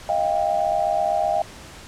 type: tone cluster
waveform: sine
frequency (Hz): 629 / 697 / 792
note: D#5 / F5 / G5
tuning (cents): +19 / -4 / +18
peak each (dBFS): -23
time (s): 0.09-1.42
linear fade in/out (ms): 2
effects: pink hiss -41 dBFS RMS until 1.87 s + low-pass 9000 Hz 12 dB/octave